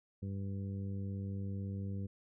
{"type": "harmonic tone", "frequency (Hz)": 98, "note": "G2", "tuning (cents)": 0, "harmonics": [1, 2, 3, 4, 5], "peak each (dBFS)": [-38, -42, -53, -55, -55], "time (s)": [0.22, 2.07], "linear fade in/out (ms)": 10, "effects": []}